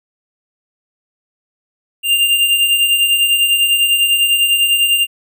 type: beating tone pair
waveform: square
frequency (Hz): 2794 / 2804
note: F7 / F7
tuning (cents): 0 / +6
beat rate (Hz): 10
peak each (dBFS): -12 / -20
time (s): 2.03-5.07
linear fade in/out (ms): 50
effects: none